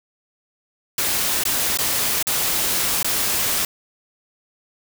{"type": "noise with dropouts", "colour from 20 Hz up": "white", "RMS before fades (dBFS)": -21, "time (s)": [0.98, 3.65], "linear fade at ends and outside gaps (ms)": 2, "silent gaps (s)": [[1.436, 1.452], [1.773, 1.787], [2.227, 2.269], [3.029, 3.045]], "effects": []}